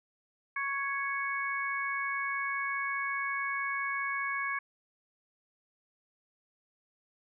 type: harmonic tone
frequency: 554.4 Hz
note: C#5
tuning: in tune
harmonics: 2 / 3 / 4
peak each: -35 / -35 / -35 dBFS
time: 0.56-4.59 s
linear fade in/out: 5 ms
effects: none